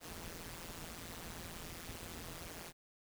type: noise with amplitude modulation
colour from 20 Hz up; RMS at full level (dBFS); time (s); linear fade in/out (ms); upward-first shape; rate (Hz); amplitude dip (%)
pink; -44; 0-2.73; 50; sine; 169; 95
effects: none